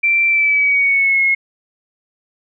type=tone with pitch glide; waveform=sine; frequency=2349 to 2167 Hz; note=D7 to C#7; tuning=0 to -40 cents; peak=-11 dBFS; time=0.03-1.35 s; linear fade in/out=10 ms; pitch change=-140 cents; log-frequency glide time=0.27-1.22 s; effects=none